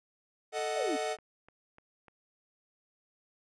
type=chord; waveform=45% pulse; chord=D# diminished; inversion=second; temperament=equal; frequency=440 / 622.3 / 740 Hz; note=A4 / D#5 / F#5; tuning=0 / 0 / 0 cents; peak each=-36 dBFS; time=0.52-1.17 s; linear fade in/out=50 ms
type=click train; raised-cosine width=0.5 ms; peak=-40 dBFS; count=6; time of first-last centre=0.59-2.083 s; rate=3.35 Hz
type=exponential sweep; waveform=sine; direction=down; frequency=698.5 to 255.3 Hz; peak=-31 dBFS; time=0.75-0.97 s; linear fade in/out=20 ms
effects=resampled to 22050 Hz